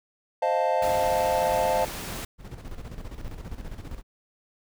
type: chord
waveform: triangle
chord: F dominant seventh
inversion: second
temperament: equal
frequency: 523.3 / 622.3 / 698.5 / 880 Hz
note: C5 / Eb5 / F5 / A5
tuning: 0 / 0 / 0 / 0 cents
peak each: -25 dBFS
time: 0.42-1.85 s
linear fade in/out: 5 ms
type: noise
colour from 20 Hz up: pink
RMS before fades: -35 dBFS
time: 0.82-2.25 s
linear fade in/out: 5 ms
type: noise with tremolo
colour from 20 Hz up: brown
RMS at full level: -35 dBFS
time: 2.38-4.03 s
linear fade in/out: 50 ms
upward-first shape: square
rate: 15 Hz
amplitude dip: 60%
effects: none